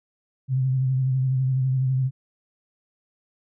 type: tone with vibrato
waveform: sine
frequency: 130.81 Hz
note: C3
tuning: in tune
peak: -19 dBFS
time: 0.48-2.11 s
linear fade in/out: 50 ms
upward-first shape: sine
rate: 12 Hz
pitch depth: 37 cents each way
effects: none